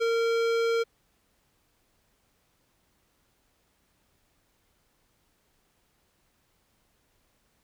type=tone with hard clipping; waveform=sine; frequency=460.3 Hz; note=A#4; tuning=22 cents flat; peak=-25 dBFS; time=0-0.84 s; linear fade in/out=20 ms; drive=17 dB; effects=pink hiss -70 dBFS RMS until 7.63 s